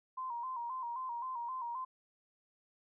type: tone with vibrato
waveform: sine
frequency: 987.8 Hz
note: B5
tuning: in tune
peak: -37 dBFS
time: 0.17-1.85 s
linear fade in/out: 10 ms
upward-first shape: square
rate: 3.8 Hz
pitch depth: 79 cents each way
effects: none